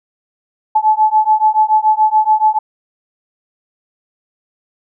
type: beating tone pair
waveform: sine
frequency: 860 / 867 Hz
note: A5 / A5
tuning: -40 / -26 cents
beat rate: 7 Hz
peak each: -12 dBFS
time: 0.75-2.59 s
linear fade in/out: 10 ms
effects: none